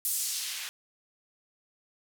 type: noise with band-pass filter sweep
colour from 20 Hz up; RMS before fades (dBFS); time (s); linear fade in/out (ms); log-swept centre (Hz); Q
blue; -33; 0.05-0.69; 0; 11000 to 1900; 0.97
effects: none